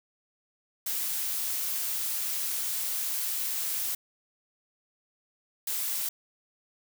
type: noise bursts at uneven times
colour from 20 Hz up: blue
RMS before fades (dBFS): -31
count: 2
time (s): 0.86-3.95 / 5.67-6.09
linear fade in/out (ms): 5
effects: none